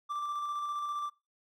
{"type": "tone with tremolo", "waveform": "triangle", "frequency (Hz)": 1174.7, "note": "D6", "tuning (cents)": 0, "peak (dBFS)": -30, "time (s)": [0.09, 1.1], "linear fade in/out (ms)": 20, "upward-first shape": "square", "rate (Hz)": 15, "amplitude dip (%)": 25, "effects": ["noise-tail reverb RT60 0.3 s tail -23 dB re dry"]}